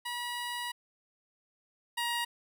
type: tone pair in turn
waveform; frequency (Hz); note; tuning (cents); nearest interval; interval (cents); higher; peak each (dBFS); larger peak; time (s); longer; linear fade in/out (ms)
15% pulse; 966 / 947.8; B5 / A#5; -39 / +28; unison; 33; first; -28 / -24; second; 0.05-0.72 / 1.97-2.25; first; 10
effects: none